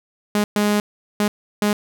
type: tone bursts at uneven times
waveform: sawtooth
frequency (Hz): 207.7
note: G#3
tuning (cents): 0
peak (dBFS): -12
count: 4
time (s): 0.35-0.44 / 0.56-0.8 / 1.2-1.28 / 1.62-1.73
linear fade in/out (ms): 2
effects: none